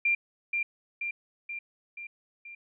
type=tone with echo; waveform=sine; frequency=2382 Hz; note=D7; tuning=24 cents sharp; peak=-22 dBFS; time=0.05-0.15 s; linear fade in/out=5 ms; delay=480 ms; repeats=5; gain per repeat=-4 dB; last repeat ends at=2.55 s; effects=none